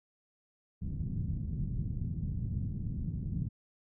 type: low-pass noise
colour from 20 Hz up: white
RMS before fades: -35 dBFS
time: 0.81-3.49 s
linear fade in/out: 20 ms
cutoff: 170 Hz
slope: 24 dB/octave
effects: none